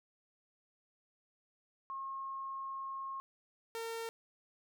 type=tone pair in turn; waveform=sine / sawtooth; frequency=1079 / 456.3 Hz; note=C#6 / A#4; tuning=-47 / -37 cents; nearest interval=octave + minor third; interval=1490 cents; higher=first; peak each=-39 / -35 dBFS; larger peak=second; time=1.9-3.2 / 3.75-4.09 s; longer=first; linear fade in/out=0 ms; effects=none